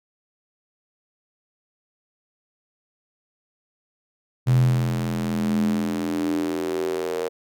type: tone with high-pass filter sweep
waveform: square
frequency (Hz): 42.05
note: E1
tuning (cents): +35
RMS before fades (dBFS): -23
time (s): 4.46-7.29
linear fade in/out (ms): 20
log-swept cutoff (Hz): 120 to 470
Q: 6.3
effects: none